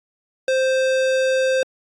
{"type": "tone with hard clipping", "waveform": "sine", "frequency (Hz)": 523.3, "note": "C5", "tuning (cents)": 0, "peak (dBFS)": -18, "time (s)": [0.48, 1.63], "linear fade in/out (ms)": 2, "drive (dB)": 18, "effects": ["AAC 64 kbps"]}